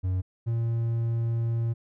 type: tone pair in turn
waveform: triangle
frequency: 92.5 / 115.63 Hz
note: F#2 / A#2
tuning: 0 / -14 cents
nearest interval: major third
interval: 386 cents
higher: second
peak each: -22 dBFS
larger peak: neither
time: 0.03-0.22 / 0.46-1.74 s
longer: second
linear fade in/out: 20 ms
effects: none